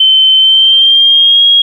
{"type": "tone with pitch glide", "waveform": "sine", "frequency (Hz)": [3079, 3281], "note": ["G7", "G#7"], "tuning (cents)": [-32, -22], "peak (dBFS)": -3, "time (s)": [0, 1.62], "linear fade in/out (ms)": 5, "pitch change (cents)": 110, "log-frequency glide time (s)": [0.38, 1.44], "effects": ["7-bit"]}